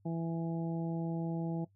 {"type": "harmonic tone", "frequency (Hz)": 165.8, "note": "E3", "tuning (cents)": 10, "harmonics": [1, 2, 3, 4, 5], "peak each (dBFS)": [-34, -39, -47, -46, -48], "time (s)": [0.05, 1.65], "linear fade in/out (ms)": 10, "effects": ["noise-tail reverb RT60 0.1 s tail -18 dB re dry", "added 99 Hz sine -65 dBFS peak until 1.75 s"]}